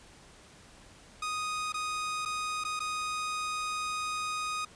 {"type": "tone with dropouts", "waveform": "sawtooth", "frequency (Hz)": 1244.5, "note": "D#6", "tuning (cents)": 0, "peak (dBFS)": -28, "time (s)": [1.22, 4.65], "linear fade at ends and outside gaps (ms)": 5, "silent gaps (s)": [[1.723, 1.741], [2.252, 2.257], [2.639, 2.648], [2.794, 2.802]], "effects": ["pink hiss -55 dBFS RMS until 4.75 s", "resampled to 22050 Hz"]}